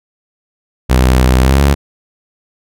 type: tone with pitch glide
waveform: sawtooth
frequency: 63.5 to 70.05 Hz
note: B1 to C#2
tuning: +49 to +19 cents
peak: -3 dBFS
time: 0.89-1.75 s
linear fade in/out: 20 ms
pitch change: +170 cents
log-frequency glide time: 1.41-1.61 s
effects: none